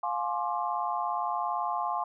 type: chord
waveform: sine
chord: D half-diminished seventh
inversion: first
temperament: just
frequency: 704.8 / 845.8 / 1057.2 / 1174.7 Hz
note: F5 / Ab5 / C6 / D6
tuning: +16 / +31 / +18 / 0 cents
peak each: -33 / -33 / -32 / -37 dBFS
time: 0.03-2.04 s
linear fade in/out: 5 ms
effects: none